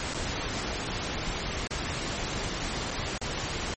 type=noise with dropouts; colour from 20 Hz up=pink; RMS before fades=-32 dBFS; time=0-3.74 s; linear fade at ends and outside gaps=1 ms; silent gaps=0.137-0.145 / 1.672-1.707 / 2.907-2.912 / 3.179-3.214 s; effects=MP3 32 kbps